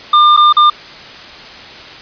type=tone with dropouts; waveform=square; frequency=1200 Hz; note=D6; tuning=37 cents sharp; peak=-5 dBFS; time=0.13-0.7 s; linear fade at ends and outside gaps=5 ms; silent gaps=0.366-0.373 / 0.527-0.567 s; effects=white hiss -32 dBFS RMS until 2.01 s + resampled to 11025 Hz